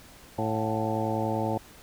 harmonic tone with a mistuned harmonic, 110 Hz, A2, in tune, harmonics 1 / 2 / 3 / 4 / 5 / 6 / 7 / 8, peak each -32 / -33 / -33 / -36 / -33 / -36 / -35 / -34 dBFS, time 0.38-1.58 s, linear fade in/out 5 ms, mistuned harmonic 6, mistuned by +99 cents, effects pink hiss -51 dBFS RMS until 1.82 s

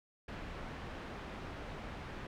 pink low-pass noise, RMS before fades -45 dBFS, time 0.28-2.27 s, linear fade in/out 5 ms, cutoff 2400 Hz, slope 12 dB/octave, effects none

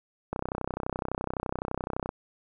click train, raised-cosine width 1 ms, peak -16 dBFS, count 57, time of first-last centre 0.33-2.091 s, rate 31.8 Hz, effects none

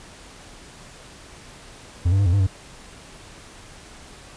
triangle tone with pitch steps, 87.4 / 97.2 / 100.2 / 86.9 / 99.8 / 94.6 Hz, F2 / G2 / G2 / F2 / G2 / F#2, +2 / -14 / +38 / -8 / +32 / +39 cents, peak -13 dBFS, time 2.05-2.47 s, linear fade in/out 10 ms, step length 70 ms, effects pink hiss -44 dBFS RMS until 4.36 s + resampled to 22050 Hz

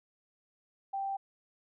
sine tone, 784 Hz, G5, in tune, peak -32 dBFS, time 0.93-1.17 s, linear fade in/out 10 ms, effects none

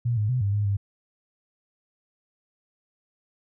sine tone with pitch steps, 119.2 / 105.3 / 126.7 / 100.1 / 103.5 / 100.2 Hz, A#2 / G#2 / B2 / G2 / G#2 / G2, +39 / +24 / +45 / +37 / -5 / +38 cents, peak -21 dBFS, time 0.05-0.77 s, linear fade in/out 10 ms, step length 120 ms, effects none

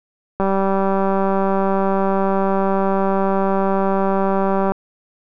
click train, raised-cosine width 1 ms, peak -6 dBFS, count 839, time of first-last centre 0.4-4.72 s, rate 194 Hz, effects none

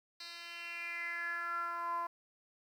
10% pulse tone with band-pass filter sweep, 341.9 Hz, F4, 37 cents flat, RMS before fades -40 dBFS, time 0.2-2.07 s, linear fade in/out 5 ms, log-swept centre 4000 to 930 Hz, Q 6.2, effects 11-bit

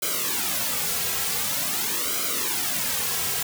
white noise with flanger, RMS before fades -26 dBFS, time 0.02-3.43 s, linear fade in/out 5 ms, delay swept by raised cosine 1.1 to 3.4 ms, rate 0.46 Hz, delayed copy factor -0.9, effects none

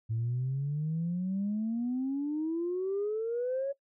sine exponential sweep, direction up, 110 to 562 Hz, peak -28 dBFS, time 0.09-3.73 s, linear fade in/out 20 ms, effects noise-tail reverb RT60 0.1 s tail -18 dB re dry + tanh soft clip ceiling -25 dBFS

